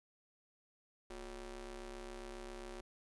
sawtooth ring-modulated tone, 196.7 Hz, G3, 6 cents sharp, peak -39 dBFS, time 1.1-2.81 s, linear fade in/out 5 ms, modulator 163 Hz, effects resampled to 24000 Hz + 13-bit

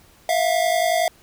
square tone pair together, 656.3 / 707 Hz, E5 / F5, -8 / +21 cents, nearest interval minor second, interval 129 cents, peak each -21 dBFS, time 0.29-1.08 s, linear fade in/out 2 ms, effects pink hiss -53 dBFS RMS until 1.22 s

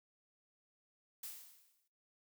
blue noise with exponential decay, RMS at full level -44 dBFS, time 1.23-1.88 s, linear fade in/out 5 ms, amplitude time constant 140 ms, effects noise-tail reverb RT60 0.5 s tail -20 dB re dry

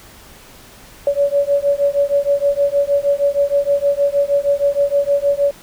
sine beating tone pair, 564 / 570.4 Hz, C#5 / C#5, +30 / +49 cents, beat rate 6.4 Hz, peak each -16 dBFS, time 1.07-5.51 s, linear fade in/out 2 ms, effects pink hiss -42 dBFS RMS until 5.62 s

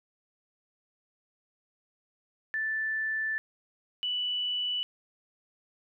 sine tone pair in turn, 1760 / 2965 Hz, A6 / F#7, 0 / +3 cents, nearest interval major sixth, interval 903 cents, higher second, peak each -28 dBFS, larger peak neither, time 2.54-3.38 / 4.03-4.83 s, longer first, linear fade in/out 0 ms, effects none

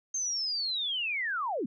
sine linear sweep, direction down, 6400 to 196 Hz, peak -29 dBFS, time 0.14-1.66 s, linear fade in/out 5 ms, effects none

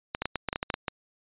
clicks, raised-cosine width 0.3 ms, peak -12 dBFS, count 11, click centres 0.149 / 0.22 / 0.256 / 0.357 / 0.487 / 0.529 / 0.559 / 0.629 / 0.702 / 0.741 / 0.882 s, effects resampled to 8000 Hz

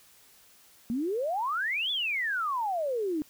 sine exponential two-way sweep, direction up then down, 222.1 to 3516 to 291.3 Hz, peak -27 dBFS, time 0.9-3.22 s, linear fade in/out 0 ms, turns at 1.91 s, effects white hiss -58 dBFS RMS until 3.29 s

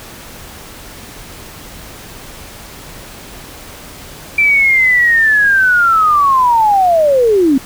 sine linear sweep, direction down, 2349 to 254 Hz, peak -7 dBFS, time 4.38-7.58 s, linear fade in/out 5 ms, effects pink hiss -33 dBFS RMS until 7.65 s

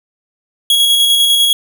45% pulse tone with tremolo, 3322 Hz, G#7, in tune, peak -7 dBFS, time 0.7-1.53 s, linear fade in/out 2 ms, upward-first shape square, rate 10 Hz, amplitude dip 25%, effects none

